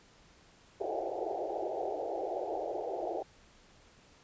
white band-pass noise, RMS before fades -36 dBFS, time 0.8-3.23 s, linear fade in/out 10 ms, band 330 to 810 Hz, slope 96 dB/octave, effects pink hiss -61 dBFS RMS until 4.23 s + resampled to 16000 Hz

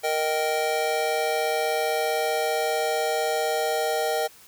square chord, Eb major, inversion second, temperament just, 466.7 / 622.3 / 777.8 Hz, Bb4 / Eb5 / G5, +2 / 0 / -14 cents, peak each -28 dBFS, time 0.03-4.28 s, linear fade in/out 20 ms, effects white hiss -51 dBFS RMS until 4.47 s

